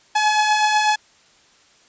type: beating tone pair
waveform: sawtooth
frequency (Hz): 843 / 851.1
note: G#5 / G#5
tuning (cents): +26 / +42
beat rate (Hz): 8.1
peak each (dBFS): -20 / -12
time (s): 0.15-0.96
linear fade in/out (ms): 10
effects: white hiss -54 dBFS RMS until 1.88 s + resampled to 16000 Hz